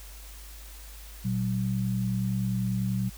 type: tone pair together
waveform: sine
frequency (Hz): 119.6 / 189.85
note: A#2 / F#3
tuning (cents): +45 / +45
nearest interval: minor sixth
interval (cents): 800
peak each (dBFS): -28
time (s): 1.24-3.1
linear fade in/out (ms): 20
effects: added 51 Hz sine -43 dBFS peak until 3.17 s + white hiss -49 dBFS RMS until 3.17 s